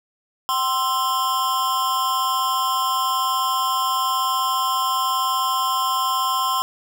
square tone with amplitude modulation, 1046.5 Hz, C6, in tune, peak -16 dBFS, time 0.49-6.62 s, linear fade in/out 0 ms, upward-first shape sine, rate 279 Hz, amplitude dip 80%, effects none

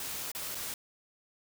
white noise with dropouts, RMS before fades -38 dBFS, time 0-0.74 s, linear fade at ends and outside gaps 2 ms, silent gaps 0.317-0.349 / 0.548-0.552 s, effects none

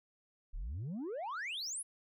sine exponential sweep, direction up, 31 to 11175 Hz, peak -35 dBFS, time 0.53-1.83 s, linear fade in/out 20 ms, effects tanh soft clip ceiling -37 dBFS

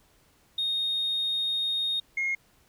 sine tone pair in turn, 3707 / 2148 Hz, A#7 / C7, -10 / +45 cents, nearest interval major sixth, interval 945 cents, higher first, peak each -24 dBFS, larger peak neither, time 0.58-2 / 2.17-2.35 s, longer first, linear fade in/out 5 ms, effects tanh soft clip ceiling -22 dBFS + pink hiss -63 dBFS RMS until 2.68 s

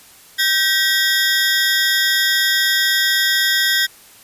20% pulse ring-modulated tone, 1736 Hz, A6, 24 cents flat, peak -6 dBFS, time 0.38-3.87 s, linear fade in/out 20 ms, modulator 176 Hz, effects white hiss -45 dBFS RMS until 4.23 s + resampled to 32000 Hz

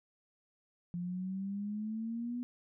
sine exponential sweep, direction up, 173.2 to 246.9 Hz, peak -35 dBFS, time 0.94-2.43 s, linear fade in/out 0 ms, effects none

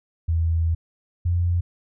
sine tone pair in turn, 82.3 / 87.19 Hz, E2 / F2, -2 / -2 cents, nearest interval minor second, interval 100 cents, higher second, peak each -18 dBFS, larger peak neither, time 0.28-0.75 / 1.25-1.61 s, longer first, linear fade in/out 10 ms, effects none

